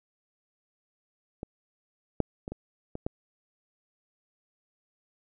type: clicks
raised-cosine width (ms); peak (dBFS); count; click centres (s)
2; -22 / -10 / -22 / -23 / -22 / -16; 6; 1.431 / 2.203 / 2.479 / 2.52 / 2.954 / 3.065
effects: none